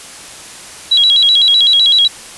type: tone with vibrato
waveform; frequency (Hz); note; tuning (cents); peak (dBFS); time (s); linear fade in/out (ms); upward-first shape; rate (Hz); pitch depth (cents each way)
sine; 3593; A7; +36; -6; 0.91-2.08; 10; square; 7.9; 150
effects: white hiss -32 dBFS RMS until 2.37 s + resampled to 24000 Hz